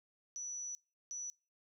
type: tone bursts at uneven times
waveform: sine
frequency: 5920 Hz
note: F#8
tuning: in tune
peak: -40 dBFS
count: 2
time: 0.36-0.75 / 1.11-1.3 s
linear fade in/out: 0 ms
effects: noise-tail reverb RT60 0.3 s tail -24 dB re dry